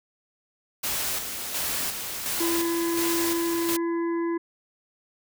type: noise with tremolo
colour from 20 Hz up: white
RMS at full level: -28 dBFS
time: 0.83-3.77 s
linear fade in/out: 10 ms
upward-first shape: square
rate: 1.4 Hz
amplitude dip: 45%
type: harmonic tone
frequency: 336.9 Hz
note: E4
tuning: 38 cents sharp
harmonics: 1 / 3 / 5 / 6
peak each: -24 / -35 / -43 / -45 dBFS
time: 2.4-4.38 s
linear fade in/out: 10 ms
effects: none